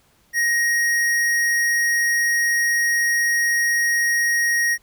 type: tone with hard clipping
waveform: sine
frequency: 1878 Hz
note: A#6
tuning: 12 cents sharp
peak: -18 dBFS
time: 0.33-4.78 s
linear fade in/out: 50 ms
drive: 18 dB
effects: pink hiss -59 dBFS RMS until 4.82 s